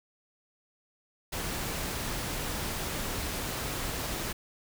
pink noise, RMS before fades -34 dBFS, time 1.32-4.33 s, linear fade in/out 10 ms, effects none

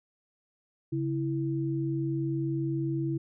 sine tone pair together, 138.5 / 329 Hz, C#3 / E4, -1 / -3 cents, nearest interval octave + minor third, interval 1498 cents, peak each -30 / -30 dBFS, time 0.92-3.18 s, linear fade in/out 10 ms, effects none

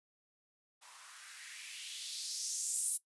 violet noise with band-pass filter sweep, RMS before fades -41 dBFS, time 0.81-2.98 s, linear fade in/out 20 ms, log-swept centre 890 to 10000 Hz, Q 2.7, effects noise-tail reverb RT60 0.1 s tail -17 dB re dry + resampled to 24000 Hz

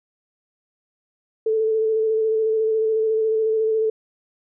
sine tone with vibrato, 440 Hz, A4, in tune, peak -17 dBFS, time 1.46-3.9 s, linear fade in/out 5 ms, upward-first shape square, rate 14 Hz, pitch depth 16 cents each way, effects none

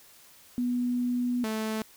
sine / sawtooth tone pair in turn, 245.4 / 218.6 Hz, B3 / A3, -11 / -11 cents, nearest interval major second, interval 200 cents, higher first, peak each -25 dBFS, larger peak neither, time 0.58-1.44 / 1.44-1.82 s, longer first, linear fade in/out 0 ms, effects white hiss -55 dBFS RMS until 1.96 s

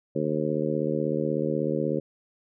harmonic tone, 76.3 Hz, D#2, 33 cents flat, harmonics 2 / 3 / 4 / 5 / 6 / 7, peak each -31 / -31 / -31 / -31 / -31 / -31 dBFS, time 0.15-2 s, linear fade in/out 10 ms, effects none

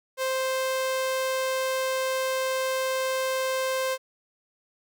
sawtooth tone, 523.3 Hz, C5, in tune, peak -21 dBFS, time 0.17-3.98 s, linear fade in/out 50 ms, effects none

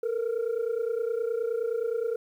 sine tone pair together, 447.6 / 477.2 Hz, A4 / A#4, +30 / +41 cents, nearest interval minor second, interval 111 cents, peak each -27 / -27 dBFS, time 0.03-2.16 s, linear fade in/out 5 ms, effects tanh soft clip ceiling -23 dBFS + 10-bit

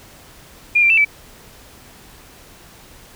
sine tone with pitch steps, 2418 / 2362 / 2659 / 2308 Hz, D7 / D7 / E7 / D7, +50 / +9 / +14 / -31 cents, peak -10 dBFS, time 0.75-1.05 s, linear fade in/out 10 ms, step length 75 ms, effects pink hiss -44 dBFS RMS until 3.15 s

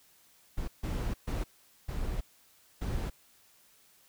brown noise bursts at uneven times, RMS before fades -33 dBFS, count 5, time 0.57-0.68 / 0.83-1.14 / 1.27-1.44 / 1.88-2.21 / 2.81-3.1 s, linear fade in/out 10 ms, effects white hiss -63 dBFS RMS until 4.08 s

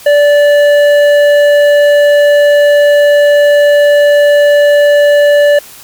triangle tone with hard clipping, 582 Hz, D5, 16 cents flat, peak -5 dBFS, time 0.06-5.59 s, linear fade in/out 5 ms, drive 13 dB, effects white hiss -33 dBFS RMS until 5.83 s + MP3 96 kbps

